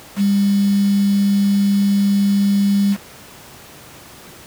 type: tone with quantisation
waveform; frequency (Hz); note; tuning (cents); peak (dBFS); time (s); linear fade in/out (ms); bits
sine; 200; G3; +35; -12; 0.16-2.97; 50; 5
effects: pink hiss -40 dBFS RMS until 4.46 s + high-pass 80 Hz 12 dB/octave